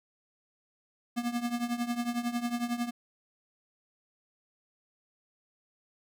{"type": "tone with tremolo", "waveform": "square", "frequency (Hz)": 239.1, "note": "A#3", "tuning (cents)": 44, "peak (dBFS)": -27, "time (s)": [1.16, 2.91], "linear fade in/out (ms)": 20, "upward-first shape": "triangle", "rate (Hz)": 11, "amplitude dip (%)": 85, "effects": []}